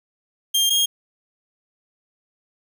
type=tone pair in turn; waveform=sawtooth; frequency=3199 / 3244 Hz; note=G7 / G#7; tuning=+34 / -41 cents; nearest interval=unison; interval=25 cents; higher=second; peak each=-13 dBFS; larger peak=neither; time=0.54-0.7 / 0.7-0.86 s; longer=neither; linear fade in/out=10 ms; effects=none